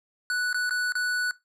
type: tone with dropouts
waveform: square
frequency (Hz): 1480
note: F#6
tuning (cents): 0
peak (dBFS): -25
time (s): 0.3-1.31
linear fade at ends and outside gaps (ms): 1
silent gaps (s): 0.529-0.544 / 0.695-0.708 / 0.922-0.953
effects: noise-tail reverb RT60 0.2 s tail -19 dB re dry + low-pass 10000 Hz 12 dB/octave